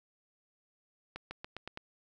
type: accelerating click train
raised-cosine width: 0.3 ms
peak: -25 dBFS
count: 6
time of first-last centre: 1.16-1.774 s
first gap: 150 ms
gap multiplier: 0.9
effects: none